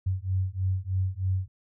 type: beating tone pair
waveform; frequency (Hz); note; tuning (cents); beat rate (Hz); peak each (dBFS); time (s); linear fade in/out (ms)
sine; 92.5 / 95.7; F#2 / G2; 0 / -41; 3.2; -28; 0.06-1.48; 10
effects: none